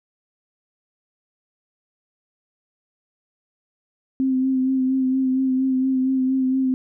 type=tone with vibrato; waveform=sine; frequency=261.6 Hz; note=C4; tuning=in tune; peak=-17 dBFS; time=4.2-6.74 s; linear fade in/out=0 ms; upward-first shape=sine; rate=4.3 Hz; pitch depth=25 cents each way; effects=none